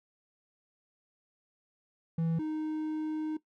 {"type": "tone pair in turn", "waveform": "triangle", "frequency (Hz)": [164.4, 310.3], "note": ["E3", "D#4"], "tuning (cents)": [-4, -5], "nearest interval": "major seventh", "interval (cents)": 1099, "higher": "second", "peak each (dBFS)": [-25, -29], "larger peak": "first", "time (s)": [[2.18, 2.39], [2.39, 3.37]], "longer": "second", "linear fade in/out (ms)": 5, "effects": ["noise-tail reverb RT60 0.1 s tail -17 dB re dry"]}